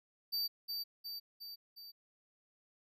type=tone with echo; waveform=square; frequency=4633 Hz; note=D8; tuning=24 cents flat; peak=-34 dBFS; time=0.32-0.48 s; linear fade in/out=20 ms; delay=360 ms; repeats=4; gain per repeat=-4 dB; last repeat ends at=1.92 s; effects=none